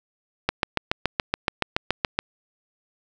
click train, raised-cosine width 0.3 ms, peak -4 dBFS, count 13, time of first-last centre 0.49-2.19 s, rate 7.06 Hz, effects none

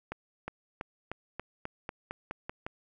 accelerating click train, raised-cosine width 0.5 ms, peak -21 dBFS, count 11, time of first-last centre 0.12-2.665 s, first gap 360 ms, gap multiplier 0.92, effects none

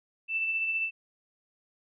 sine tone with tremolo, 2656 Hz, E7, 12 cents sharp, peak -25 dBFS, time 0.28-0.91 s, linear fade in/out 50 ms, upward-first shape triangle, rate 15 Hz, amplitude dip 40%, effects none

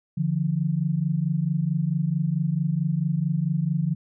sine tone pair together, 146.9 / 171.43 Hz, D3 / F3, +1 / -32 cents, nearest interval minor third, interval 267 cents, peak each -24 dBFS, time 0.17-3.95 s, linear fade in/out 10 ms, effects none

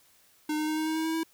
square tone with pitch steps, 304.6 / 307.4 / 310.3 / 313.2 / 316.1 / 319 / 322 / 325 Hz, D#4 / D#4 / D#4 / D#4 / D#4 / D#4 / E4 / E4, -37 / -21 / -5 / +11 / +27 / +43 / -41 / -24 cents, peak -28 dBFS, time 0.49-1.234 s, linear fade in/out 5 ms, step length 93 ms, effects white hiss -62 dBFS RMS until 1.33 s

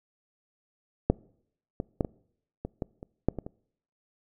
clicks, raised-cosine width 2 ms, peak -6 / -17 / -11 / -18 / -20 / -17 / -27 / -9 / -20 / -25 dBFS, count 10, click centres 1.1 / 1.801 / 2.008 / 2.048 / 2.65 / 2.822 / 3.029 / 3.286 / 3.387 / 3.465 s, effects noise-tail reverb RT60 0.7 s tail -25 dB re dry

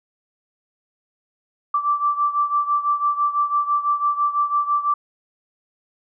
sine beating tone pair, 1167 / 1173 Hz, D6 / D6, -11 / -2 cents, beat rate 6 Hz, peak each -19 / -23 dBFS, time 1.74-4.94 s, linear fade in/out 5 ms, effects none

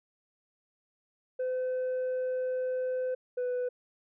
sine tone pair in turn, 510 / 496.6 Hz, C5 / B4, -44 / +9 cents, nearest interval unison, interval 47 cents, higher first, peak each -26 dBFS, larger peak neither, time 1.39-3.15 / 3.37-3.69 s, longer first, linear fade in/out 10 ms, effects tanh soft clip ceiling -28 dBFS

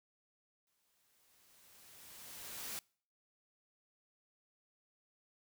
white noise with exponential growth, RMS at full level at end -42 dBFS, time 0.67-2.79 s, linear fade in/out 1 ms, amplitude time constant 460 ms, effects noise-tail reverb RT60 0.5 s tail -26 dB re dry

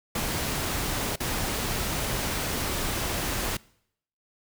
pink noise with dropouts, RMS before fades -29 dBFS, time 0.15-3.57 s, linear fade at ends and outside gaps 5 ms, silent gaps 1.159-1.202 s, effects noise-tail reverb RT60 0.7 s tail -23 dB re dry

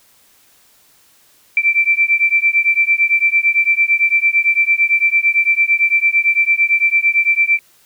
sine beating tone pair, 2337 / 2345.9 Hz, D7 / D7, -9 / -3 cents, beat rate 8.9 Hz, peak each -14 dBFS, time 1.57-7.59 s, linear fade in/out 2 ms, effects white hiss -52 dBFS RMS until 7.85 s

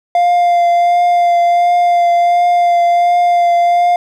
triangle tone with vibrato, 698.5 Hz, F5, in tune, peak -6 dBFS, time 0.15-3.96 s, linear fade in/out 2 ms, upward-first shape triangle, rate 1.4 Hz, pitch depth 17 cents each way, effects none

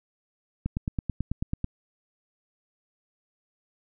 click train, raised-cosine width 5 ms, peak -15 dBFS, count 10, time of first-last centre 0.66-1.644 s, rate 9.15 Hz, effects none

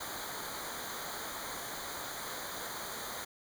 pink noise with comb filter, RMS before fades -41 dBFS, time 0-3.25 s, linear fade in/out 10 ms, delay 0.37 ms, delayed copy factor -0.85, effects none

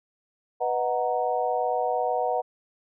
sine chord, B major seventh, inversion none, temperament equal, 493.9 / 622.3 / 740 / 932.3 Hz, B4 / D#5 / F#5 / A#5, 0 / 0 / 0 / 0 cents, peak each -28 / -30 / -26 / -32 dBFS, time 0.6-2.42 s, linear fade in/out 20 ms, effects none

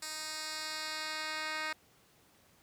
10% pulse tone with band-pass filter sweep, 311.1 Hz, D#4, in tune, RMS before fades -39 dBFS, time 0.02-1.73 s, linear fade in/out 5 ms, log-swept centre 6900 to 2600 Hz, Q 1.1, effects pink hiss -65 dBFS RMS until 2.62 s + high-pass 80 Hz 12 dB/octave

